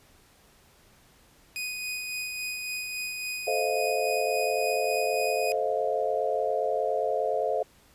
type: tone with tremolo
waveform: sawtooth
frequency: 2489 Hz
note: D#7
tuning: in tune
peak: -27 dBFS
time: 1.56-5.52 s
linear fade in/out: 0 ms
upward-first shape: sine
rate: 3.6 Hz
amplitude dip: 30%
type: chord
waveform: sine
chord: F dominant seventh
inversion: first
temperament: just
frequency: 436.5 / 523.8 / 628.6 / 698.5 Hz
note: A4 / C5 / Eb5 / F5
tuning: -14 / +2 / +18 / 0 cents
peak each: -30 dBFS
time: 3.47-7.63 s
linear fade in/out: 5 ms
effects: pink hiss -59 dBFS RMS until 7.94 s + resampled to 32000 Hz